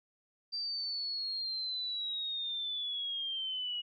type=linear sweep; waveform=sine; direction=down; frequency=4699 to 2892 Hz; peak=-34 dBFS; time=0.52-3.82 s; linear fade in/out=20 ms; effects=none